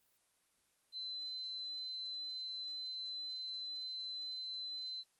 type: tone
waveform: sine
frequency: 4049 Hz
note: B7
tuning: 42 cents sharp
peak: -40 dBFS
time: 0.92-5.04 s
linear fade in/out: 50 ms
effects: white hiss -75 dBFS RMS until 5.19 s + Opus 24 kbps